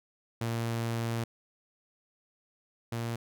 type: tone pair in turn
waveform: sawtooth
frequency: 115.7 / 116.57 Hz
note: A#2 / A#2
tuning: -13 / 0 cents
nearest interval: unison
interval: 13 cents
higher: second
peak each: -26 / -28 dBFS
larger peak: first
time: 0.41-1.24 / 2.92-3.16 s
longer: first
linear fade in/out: 5 ms
effects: none